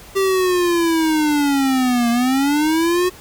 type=linear two-way sweep; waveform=square; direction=down then up; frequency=392 to 233 to 368.3 Hz; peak=-15 dBFS; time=0.15-3.1 s; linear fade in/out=20 ms; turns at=2.1 s; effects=pink hiss -41 dBFS RMS until 3.2 s